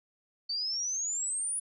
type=exponential sweep; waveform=sine; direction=up; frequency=4528 to 9956 Hz; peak=-30 dBFS; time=0.49-1.6 s; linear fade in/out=10 ms; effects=none